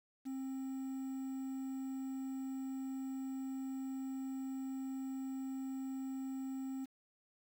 triangle tone with quantisation, 265.5 Hz, C4, 25 cents sharp, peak -37 dBFS, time 0.25-6.86 s, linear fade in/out 20 ms, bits 10, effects none

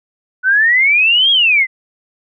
sine exponential two-way sweep, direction up then down, 1480 to 3322 to 2002 Hz, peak -8 dBFS, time 0.43-1.67 s, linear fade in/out 50 ms, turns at 1.31 s, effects none

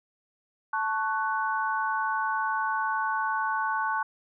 sine chord, F# minor, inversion first, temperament equal with one note detuned, 880 / 1108.7 / 1491.1 Hz, A5 / C#6 / F#6, 0 / 0 / +13 cents, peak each -29 / -30 / -30 dBFS, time 0.73-4.03 s, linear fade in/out 5 ms, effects none

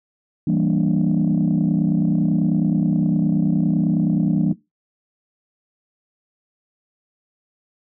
sine chord, E half-diminished seventh, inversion none, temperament equal with one note detuned, 164.81 / 194.53 / 233.1 / 293.7 Hz, E3 / G3 / Bb3 / D4, 0 / -13 / 0 / 0 cents, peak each -19 / -20 / -21 / -21 dBFS, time 0.47-4.53 s, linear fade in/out 5 ms, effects noise-tail reverb RT60 0.2 s tail -19 dB re dry + tanh soft clip ceiling -10 dBFS

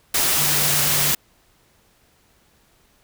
sine tone in noise, 146.83 Hz, D3, in tune, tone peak -29 dBFS, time 0.38-1.12 s, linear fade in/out 5 ms, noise white, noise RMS -19 dBFS, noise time 0.14-1.15 s, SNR -13 dB, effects pink hiss -59 dBFS RMS until 3.03 s

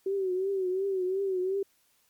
sine tone with vibrato, 379.6 Hz, F#4, 44 cents sharp, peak -26 dBFS, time 0.06-1.63 s, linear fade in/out 5 ms, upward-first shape triangle, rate 2.8 Hz, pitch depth 89 cents each way, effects white hiss -68 dBFS RMS until 2.09 s + MP3 96 kbps

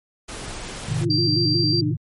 pink noise, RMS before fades -33 dBFS, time 0.28-1.05 s, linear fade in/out 10 ms
sine chord, A diminished, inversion none, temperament just, 110 / 132 / 158.4 Hz, A2 / C3 / Eb3, 0 / +16 / +31 cents, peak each -25 dBFS, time 0.88-1.97 s, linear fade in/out 10 ms
sine tone with vibrato, 322.5 Hz, E4, 38 cents flat, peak -22 dBFS, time 1-1.94 s, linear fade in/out 50 ms, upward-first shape square, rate 5.5 Hz, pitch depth 110 cents each way
sine tone, 4711 Hz, D8, 5 cents sharp, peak -20 dBFS, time 1.1-1.81 s, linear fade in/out 5 ms
effects MP3 48 kbps

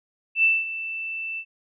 sine tone with ADSR envelope, 2659 Hz, E7, 14 cents sharp, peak -14 dBFS, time 0.35-1.45 s, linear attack 85 ms, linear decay 210 ms, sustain -14 dB, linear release 67 ms, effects none

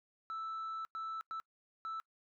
sine tone bursts at uneven times, 1318.5 Hz, E6, in tune, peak -36 dBFS, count 4, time 0.3-0.85 / 0.95-1.21 / 1.31-1.4 / 1.85-2 s, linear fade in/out 0 ms, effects noise-tail reverb RT60 0.1 s tail -26 dB re dry + tanh soft clip ceiling -37 dBFS

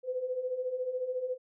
sine beating tone pair, 495.6 / 509.6 Hz, B4 / C5, +6 / -46 cents, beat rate 14 Hz, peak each -38 / -32 dBFS, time 0.03-1.38 s, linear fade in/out 50 ms, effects none

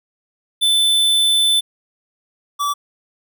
square tone pair in turn, 3520 / 1154.8 Hz, A7 / D6, 0 / -30 cents, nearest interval octave + perfect fifth, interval 1930 cents, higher first, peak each -13 / -18 dBFS, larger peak first, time 0.61-1.61 / 2.59-2.74 s, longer first, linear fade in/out 20 ms, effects none

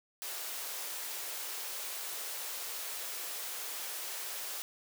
white high-pass noise, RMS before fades -40 dBFS, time 0.22-4.62 s, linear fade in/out 0 ms, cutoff 380 Hz, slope 24 dB/octave, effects none

